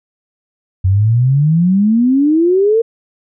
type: exponential sweep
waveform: sine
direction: up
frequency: 90.9 to 466.2 Hz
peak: -8 dBFS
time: 0.84-2.82 s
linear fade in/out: 10 ms
effects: none